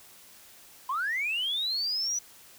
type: linear sweep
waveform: sine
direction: up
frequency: 989 to 5960 Hz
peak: -26 dBFS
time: 0.89-2.19 s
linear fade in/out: 5 ms
effects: tanh soft clip ceiling -23 dBFS + white hiss -53 dBFS RMS until 2.58 s